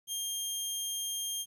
15% pulse tone, 3200 Hz, G7, 35 cents sharp, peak -26 dBFS, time 0.07-1.46 s, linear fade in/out 50 ms, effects 11-bit

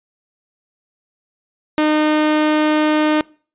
sawtooth tone, 305.7 Hz, D#4, 30 cents flat, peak -9 dBFS, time 1.78-3.21 s, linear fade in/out 0 ms, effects noise-tail reverb RT60 0.4 s tail -23 dB re dry + resampled to 8000 Hz

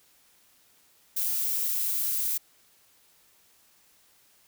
violet noise, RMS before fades -28 dBFS, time 1.16-2.38 s, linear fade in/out 10 ms, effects white hiss -62 dBFS RMS until 4.47 s

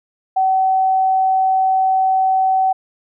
sine tone, 760 Hz, F#5, 46 cents sharp, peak -12 dBFS, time 0.36-2.73 s, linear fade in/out 10 ms, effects none

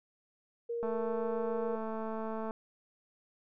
sine tone, 469 Hz, A#4, 11 cents sharp, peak -33 dBFS, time 0.69-1.76 s, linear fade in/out 10 ms
click train, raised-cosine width 1 ms, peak -26 dBFS, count 372, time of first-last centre 0.83-2.509 s, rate 221 Hz
effects none

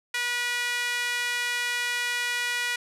sawtooth tone with high-pass filter, 485.2 Hz, B4, 31 cents flat, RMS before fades -28 dBFS, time 0.14-2.76 s, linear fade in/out 5 ms, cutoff 1900 Hz, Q 2.2, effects low-pass 12000 Hz 12 dB/octave

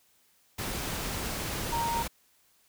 sine tone in noise, 930 Hz, A#5, 4 cents flat, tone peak -28 dBFS, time 1.72-2.03 s, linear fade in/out 10 ms, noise pink, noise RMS -34 dBFS, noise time 0.58-2.08 s, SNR +3 dB, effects white hiss -66 dBFS RMS until 2.68 s

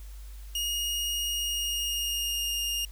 sawtooth tone with pitch glide, 2865 to 2830 Hz, F7 to F7, +44 to +22 cents, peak -25 dBFS, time 0.55-2.85 s, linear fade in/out 2 ms, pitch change -22 cents, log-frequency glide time 1.29-2.6 s, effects added 50 Hz sine -40 dBFS peak until 2.91 s + white hiss -56 dBFS RMS until 2.91 s

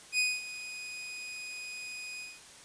sawtooth tone with ADSR envelope, 2489 Hz, D#7, in tune, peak -21 dBFS, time 0.12-2.41 s, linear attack 66 ms, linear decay 220 ms, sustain -15 dB, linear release 210 ms, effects white hiss -52 dBFS RMS until 2.64 s + resampled to 22050 Hz

